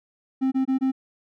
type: tone bursts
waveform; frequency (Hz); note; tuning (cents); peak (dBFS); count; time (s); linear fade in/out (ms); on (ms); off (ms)
triangle; 264; C4; +16; -17; 4; 0.41-0.919; 20; 110; 23
effects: none